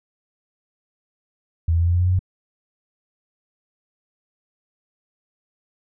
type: tone with pitch steps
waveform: sine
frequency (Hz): 82.41 / 83.8 / 85.22 / 86.66 / 88.12 / 89.61 / 91.12 / 92.66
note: E2 / E2 / F2 / F2 / F2 / F2 / F#2 / F#2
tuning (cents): 0 / +29 / -42 / -13 / +16 / +45 / -26 / +3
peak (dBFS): -15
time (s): 1.68-2.192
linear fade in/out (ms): 5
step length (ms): 64
effects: none